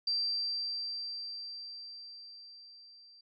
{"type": "tone with level ramp", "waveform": "sine", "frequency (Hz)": 4699, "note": "D8", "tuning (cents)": 0, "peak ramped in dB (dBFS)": [-28, -55], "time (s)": [0.07, 3.21], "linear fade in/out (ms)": 5, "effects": []}